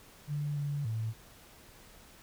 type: tone with pitch steps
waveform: sine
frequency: 146.7 / 144 / 111.3 Hz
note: D3 / D3 / A2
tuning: -2 / -34 / +20 cents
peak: -31 dBFS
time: 0.27-1.14 s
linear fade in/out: 50 ms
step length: 290 ms
effects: pink hiss -56 dBFS RMS until 2.22 s